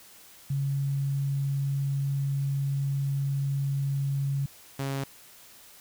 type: tone pair in turn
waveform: sine / sawtooth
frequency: 138.59 / 136.84 Hz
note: C#3 / C#3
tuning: 0 / -22 cents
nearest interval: unison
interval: 22 cents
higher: first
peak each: -25 / -25 dBFS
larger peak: neither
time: 0.5-4.46 / 4.79-5.04 s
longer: first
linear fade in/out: 5 ms
effects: white hiss -52 dBFS RMS until 5.8 s